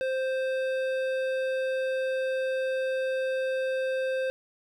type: tone with hard clipping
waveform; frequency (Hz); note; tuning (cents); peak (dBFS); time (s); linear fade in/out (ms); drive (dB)
sine; 523.3; C5; 0; -28; 0.01-4.3; 0; 12
effects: none